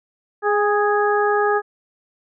harmonic tone with a mistuned harmonic, 415.3 Hz, G#4, in tune, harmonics 1 / 2 / 3 / 4, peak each -18 / -21 / -23 / -24 dBFS, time 0.42-1.62 s, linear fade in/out 50 ms, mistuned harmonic 2, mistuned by -22 cents, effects none

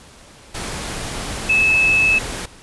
sine tone in noise, 2603 Hz, E7, 22 cents flat, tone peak -12 dBFS, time 1.49-2.19 s, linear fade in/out 10 ms, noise pink, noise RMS -27 dBFS, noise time 0.54-2.46 s, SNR +12 dB, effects pink hiss -44 dBFS RMS until 2.62 s + resampled to 24000 Hz

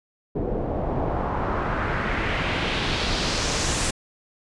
pink noise with low-pass filter sweep, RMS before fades -25 dBFS, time 0.35-3.91 s, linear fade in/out 10 ms, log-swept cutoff 450 to 8500 Hz, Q 1.8, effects resampled to 24000 Hz

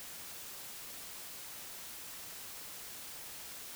silence, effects white hiss -47 dBFS RMS until 3.75 s

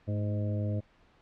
harmonic tone with a mistuned harmonic, 103.83 Hz, G#2, in tune, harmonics 1 / 2 / 3 / 4 / 5 / 6, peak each -29 / -37 / -41 / -48 / -42 / -43 dBFS, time 0.07-0.81 s, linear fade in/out 20 ms, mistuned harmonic 2, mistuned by +45 cents, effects pink hiss -63 dBFS RMS until 1.21 s + low-pass 3000 Hz 12 dB/octave

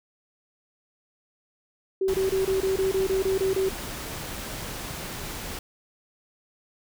sine tone bursts, 382.7 Hz, G4, 42 cents flat, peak -21 dBFS, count 11, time 2.01-3.69 s, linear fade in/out 5 ms, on 130 ms, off 25 ms
pink noise, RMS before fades -35 dBFS, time 2.08-5.59 s, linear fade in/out 2 ms
effects none

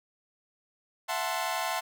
sawtooth chord, F# half-diminished seventh, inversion third, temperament equal with one note detuned, 668.1 / 740 / 880 / 1046.5 Hz, E5 / F#5 / A5 / C6, +23 / 0 / 0 / 0 cents, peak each -31 dBFS, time 1.08-1.81 s, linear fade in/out 20 ms, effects none

